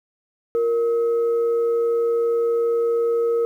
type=tone with frequency modulation; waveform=sine; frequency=466.2 Hz; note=A#4; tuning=in tune; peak=-17 dBFS; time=0.55-3.45 s; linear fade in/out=0 ms; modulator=815 Hz; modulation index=0.24; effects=9-bit